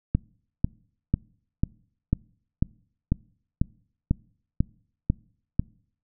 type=click train; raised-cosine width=5 ms; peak=-8 dBFS; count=12; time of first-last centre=0.15-5.596 s; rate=2.02 Hz; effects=noise-tail reverb RT60 0.6 s tail -26 dB re dry